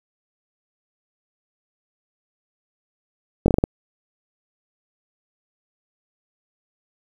slowing click train, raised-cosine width 2 ms, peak -3 dBFS, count 6, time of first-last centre 3.46-3.639 s, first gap 21 ms, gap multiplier 1.27, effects 7-bit

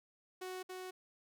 sawtooth tone with echo, 370 Hz, F#4, in tune, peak -38 dBFS, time 0.41-0.63 s, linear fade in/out 10 ms, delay 280 ms, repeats 1, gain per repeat -2 dB, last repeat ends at 0.91 s, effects none

